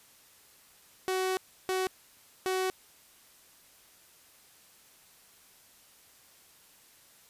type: tone bursts at uneven times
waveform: sawtooth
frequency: 374.7 Hz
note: F#4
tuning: 22 cents sharp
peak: -24 dBFS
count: 3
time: 1.08-1.37 / 1.69-1.87 / 2.46-2.7 s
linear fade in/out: 0 ms
effects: white hiss -59 dBFS RMS until 7.29 s + resampled to 32000 Hz